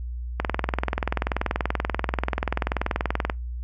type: click train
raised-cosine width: 0.5 ms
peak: -8 dBFS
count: 61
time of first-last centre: 0.4-3.299 s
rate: 20.7 Hz
effects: noise-tail reverb RT60 0.2 s tail -25 dB re dry + added 60 Hz sine -29 dBFS peak until 3.63 s